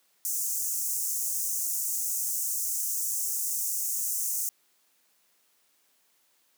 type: high-pass noise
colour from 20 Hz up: pink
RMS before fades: -30 dBFS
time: 0.25-4.49 s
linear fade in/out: 0 ms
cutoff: 6200 Hz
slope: 48 dB/octave
effects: white hiss -68 dBFS RMS until 6.57 s + high-pass 200 Hz 12 dB/octave